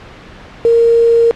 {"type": "tone with quantisation", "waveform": "sine", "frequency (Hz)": 464.1, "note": "A#4", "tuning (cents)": -8, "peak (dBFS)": -6, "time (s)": [0.65, 1.31], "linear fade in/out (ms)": 0, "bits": 4, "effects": ["pink hiss -35 dBFS RMS until 1.35 s", "low-pass 3000 Hz 12 dB/octave"]}